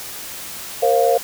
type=chord; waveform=sine; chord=Bb suspended second; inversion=none; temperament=equal with one note detuned; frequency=466.2 / 534.9 / 698.5 Hz; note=Bb4 / C5 / F5; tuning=0 / +38 / 0 cents; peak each=-17 dBFS; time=0.82-1.18 s; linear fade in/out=10 ms; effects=white hiss -32 dBFS RMS until 1.23 s